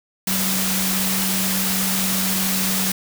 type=tone in noise; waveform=sine; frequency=190 Hz; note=F#3; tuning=46 cents sharp; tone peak=-24 dBFS; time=0.27-2.92 s; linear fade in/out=5 ms; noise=white; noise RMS=-22 dBFS; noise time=0.27-2.92 s; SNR=-5 dB; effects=none